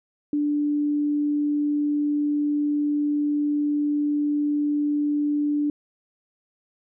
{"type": "tone", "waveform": "sine", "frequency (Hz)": 293.7, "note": "D4", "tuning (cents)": 0, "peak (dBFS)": -20, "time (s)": [0.33, 5.7], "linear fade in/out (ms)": 2, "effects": []}